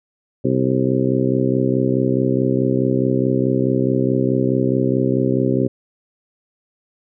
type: harmonic tone with a mistuned harmonic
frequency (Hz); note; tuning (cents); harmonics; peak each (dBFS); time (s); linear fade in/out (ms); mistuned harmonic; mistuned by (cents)
64.7; C2; -19; 2 / 3 / 4 / 5 / 6 / 7 / 8; -21 / -24 / -20 / -23 / -21 / -29 / -26; 0.44-5.68; 10; 8; +48
effects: none